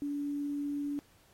sine tone with quantisation, 287.5 Hz, D4, 37 cents flat, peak -32 dBFS, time 0.02-0.99 s, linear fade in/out 0 ms, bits 10, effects pink hiss -65 dBFS RMS until 1.33 s + AAC 48 kbps

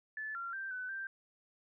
sine tone with pitch steps, 1738 / 1377 / 1570 / 1504 / 1572 Hz, A6 / F6 / G6 / F#6 / G6, -22 / -25 / +2 / +28 / +4 cents, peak -38 dBFS, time 0.17-1.07 s, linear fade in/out 2 ms, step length 180 ms, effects none

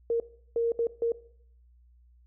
sine tone bursts at uneven times, 464.7 Hz, A#4, 5 cents flat, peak -23 dBFS, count 4, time 0.1-0.2 / 0.56-0.72 / 0.79-0.87 / 1.02-1.12 s, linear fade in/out 2 ms, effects noise-tail reverb RT60 0.6 s tail -18 dB re dry + added 60 Hz sine -56 dBFS peak until 2.26 s

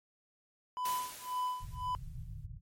triangle tone with tremolo, 1000 Hz, B5, 21 cents sharp, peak -29 dBFS, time 0.77-1.95 s, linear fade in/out 0 ms, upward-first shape sine, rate 1.9 Hz, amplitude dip 100%
white noise with exponential decay, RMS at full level -40 dBFS, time 0.85-2.46 s, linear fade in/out 5 ms, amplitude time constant 350 ms
pink low-pass noise, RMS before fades -44 dBFS, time 1.59-2.61 s, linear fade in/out 50 ms, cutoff 160 Hz, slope 96 dB/octave
effects MP3 64 kbps

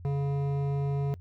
triangle tone with hard clipping, 140.5 Hz, C#3, 24 cents sharp, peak -28 dBFS, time 0.05-1.14 s, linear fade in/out 0 ms, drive 15 dB, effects noise-tail reverb RT60 0.1 s tail -25 dB re dry + added 88 Hz sine -43 dBFS peak until 1.2 s

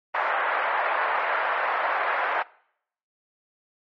pink band-pass noise, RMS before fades -25 dBFS, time 0.14-2.43 s, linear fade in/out 10 ms, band 660 to 1900 Hz, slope 24 dB/octave, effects noise-tail reverb RT60 0.7 s tail -23 dB re dry + MP3 32 kbps

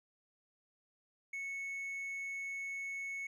triangle tone, 2206 Hz, C#7, 9 cents flat, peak -37 dBFS, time 1.33-3.27 s, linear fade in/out 5 ms, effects resampled to 24000 Hz

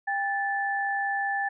sine tone pair together, 798 / 1747.5 Hz, G5 / A6, +31 / -12 cents, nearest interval octave + major second, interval 1357 cents, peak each -28 dBFS, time 0.07-1.49 s, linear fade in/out 10 ms, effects none

